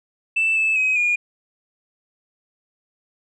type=tone with pitch steps; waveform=sine; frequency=2649 / 2621 / 2534 / 2432 Hz; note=E7 / E7 / D#7 / D#7; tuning=+8 / -11 / +31 / -40 cents; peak=-15 dBFS; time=0.36-1.16 s; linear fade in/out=10 ms; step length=200 ms; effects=tanh soft clip ceiling -13 dBFS